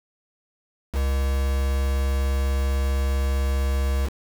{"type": "tone with quantisation", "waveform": "triangle", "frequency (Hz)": 67.7, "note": "C#2", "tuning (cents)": -40, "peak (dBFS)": -18, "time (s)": [0.92, 4.1], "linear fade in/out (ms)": 50, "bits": 5, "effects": []}